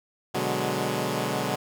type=chord; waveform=10% pulse; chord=G# half-diminished seventh; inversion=first; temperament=equal; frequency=123.47 / 146.83 / 185 / 207.7 Hz; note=B2 / D3 / F#3 / G#3; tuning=0 / 0 / 0 / 0 cents; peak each=-23 dBFS; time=0.34-1.56 s; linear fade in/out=10 ms; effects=none